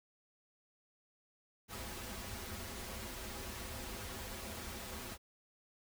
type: noise with comb filter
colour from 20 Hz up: pink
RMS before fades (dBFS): -45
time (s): 1.68-5.18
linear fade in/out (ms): 50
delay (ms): 6.7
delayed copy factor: -0.75
effects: none